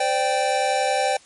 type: chord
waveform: square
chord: C suspended second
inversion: none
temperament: equal with one note detuned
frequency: 516.3 / 587.3 / 784 Hz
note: C5 / D5 / G5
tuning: -23 / 0 / 0 cents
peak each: -26 / -26 / -22 dBFS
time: 0-1.17 s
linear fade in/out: 5 ms
effects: white hiss -51 dBFS RMS until 1.25 s + MP3 48 kbps